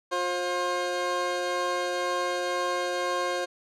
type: tone pair together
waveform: 20% pulse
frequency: 356 / 533 Hz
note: F4 / C5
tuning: +33 / +32 cents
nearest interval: perfect fifth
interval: 699 cents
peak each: -26 / -23 dBFS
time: 0.11-3.46 s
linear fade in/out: 20 ms
effects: low-pass 7000 Hz 12 dB/octave